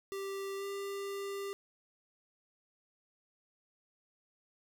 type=tone with pitch glide; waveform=square; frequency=392 to 397 Hz; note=G4 to G4; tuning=0 to +22 cents; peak=-38 dBFS; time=0.12-1.53 s; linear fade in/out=0 ms; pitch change=+22 cents; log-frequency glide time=0.57-0.64 s; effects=none